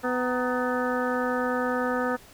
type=harmonic tone with a mistuned harmonic; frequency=250 Hz; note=B3; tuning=21 cents sharp; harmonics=1 / 2 / 3 / 4 / 5 / 6 / 7; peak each=-29 / -28 / -34 / -35 / -32 / -34 / -36 dBFS; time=0.03-2.17 s; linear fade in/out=20 ms; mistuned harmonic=4; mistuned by=-120 cents; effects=pink hiss -51 dBFS RMS until 2.33 s